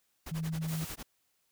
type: noise with tremolo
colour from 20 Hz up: pink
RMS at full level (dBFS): -42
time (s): 0.26-1.03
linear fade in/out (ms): 5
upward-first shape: sine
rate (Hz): 11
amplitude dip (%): 100
type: tone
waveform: sine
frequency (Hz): 160.3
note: E3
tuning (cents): -48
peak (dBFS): -32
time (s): 0.31-0.85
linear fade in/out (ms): 10
type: noise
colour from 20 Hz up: white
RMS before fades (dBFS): -44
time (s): 0.67-0.96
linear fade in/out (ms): 20
effects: white hiss -75 dBFS RMS until 1.51 s